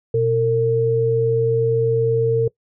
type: tone pair together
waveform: sine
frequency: 121.6 / 454.7 Hz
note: B2 / A#4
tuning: -26 / -43 cents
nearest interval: octave + major seventh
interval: 2283 cents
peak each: -21 / -15 dBFS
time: 0.14-2.48 s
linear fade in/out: 5 ms
effects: noise-tail reverb RT60 0.1 s tail -22 dB re dry